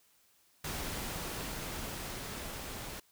pink noise with level ramp, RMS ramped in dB -38 to -43 dBFS, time 0.64-3 s, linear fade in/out 5 ms, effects white hiss -68 dBFS RMS until 3.11 s

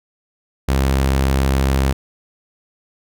sawtooth tone, 67.1 Hz, C2, 44 cents sharp, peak -10 dBFS, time 0.68-1.93 s, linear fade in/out 10 ms, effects none

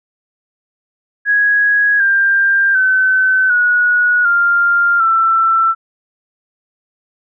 sine tone with pitch steps, 1661 / 1590.6 / 1523.1 / 1458.6 / 1396.7 / 1337.5 Hz, G#6 / G6 / F#6 / F#6 / F6 / E6, 0 / +25 / +50 / -25 / 0 / +25 cents, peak -9 dBFS, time 1.25-5.75 s, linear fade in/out 50 ms, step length 750 ms, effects none

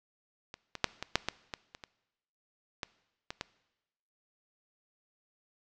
clicks, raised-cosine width 0.2 ms, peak -25 / -21 / -6 / -18 / -6 / -12 / -18 / -27 / -26 / -17 / -20 / -17 dBFS, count 12, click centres 0.541 / 0.753 / 0.843 / 1.026 / 1.156 / 1.286 / 1.538 / 1.749 / 1.838 / 2.832 / 3.305 / 3.411 s, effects noise-tail reverb RT60 1.0 s tail -20 dB re dry + low-pass 7000 Hz 12 dB/octave

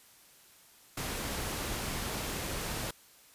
pink noise, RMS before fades -36 dBFS, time 0.97-2.91 s, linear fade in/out 5 ms, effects white hiss -59 dBFS RMS until 3.34 s + resampled to 32000 Hz

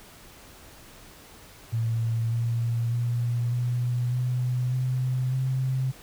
sine tone with pitch steps, 114.3 / 116.9 / 119.57 / 122.29 / 125.08 / 127.93 / 130.84 Hz, A#2 / A#2 / A#2 / B2 / B2 / C3 / C3, -34 / +5 / +44 / -17 / +22 / -39 / 0 cents, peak -23 dBFS, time 1.72-5.92 s, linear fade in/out 20 ms, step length 600 ms, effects pink hiss -49 dBFS RMS until 6.02 s

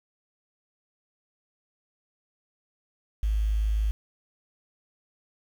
sine tone with quantisation, 53 Hz, G#1, 36 cents sharp, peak -22 dBFS, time 3.23-3.91 s, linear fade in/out 0 ms, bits 8, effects none

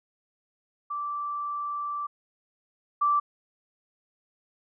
sine tone pair in turn, 1168 / 1168 Hz, D6 / D6, -10 / -10 cents, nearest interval unison, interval 0 cents, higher neither, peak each -29 / -20 dBFS, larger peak second, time 0.9-2.07 / 3.01-3.2 s, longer first, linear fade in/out 10 ms, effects none

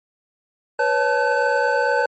triangle tone cluster, 490.2 / 555 / 876 / 1519 Hz, B4 / C#5 / A5 / F#6, -13 / +2 / -8 / +45 cents, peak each -20 dBFS, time 0.79-2.06 s, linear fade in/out 5 ms, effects MP3 32 kbps

